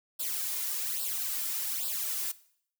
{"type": "noise with flanger", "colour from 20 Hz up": "blue", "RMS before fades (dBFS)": -33, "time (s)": [0.19, 2.32], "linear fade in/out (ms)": 10, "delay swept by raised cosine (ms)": [0.23, 2.93], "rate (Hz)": 1.2, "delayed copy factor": 0.85, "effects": ["noise-tail reverb RT60 0.6 s tail -18 dB re dry"]}